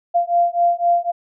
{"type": "beating tone pair", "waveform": "sine", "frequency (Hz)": [691, 694.9], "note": ["F5", "F5"], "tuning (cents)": [-19, -9], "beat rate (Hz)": 3.9, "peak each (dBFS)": -17, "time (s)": [0.14, 1.12], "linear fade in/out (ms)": 20, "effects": []}